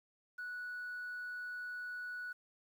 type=tone; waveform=sine; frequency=1473 Hz; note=F#6; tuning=8 cents flat; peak=-39 dBFS; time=0.38-2.33 s; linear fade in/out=10 ms; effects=tanh soft clip ceiling -38 dBFS + 11-bit